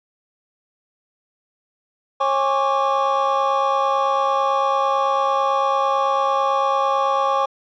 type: tone cluster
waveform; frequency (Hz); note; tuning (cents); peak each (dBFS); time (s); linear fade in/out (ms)
triangle; 544 / 818 / 1091 / 1160; C#5 / G#5 / C#6 / D6; -33 / -26 / -28 / -22; -20; 2.2-7.46; 10
effects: tanh soft clip ceiling -5 dBFS + resampled to 16000 Hz